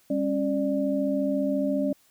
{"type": "tone cluster", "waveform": "sine", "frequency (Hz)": [200.2, 274.5, 592], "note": ["G3", "C#4", "D5"], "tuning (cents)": [37, -17, 14], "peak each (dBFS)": [-30, -25, -28], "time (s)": [0.1, 1.93], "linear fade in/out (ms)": 5, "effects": ["white hiss -62 dBFS RMS until 2.1 s"]}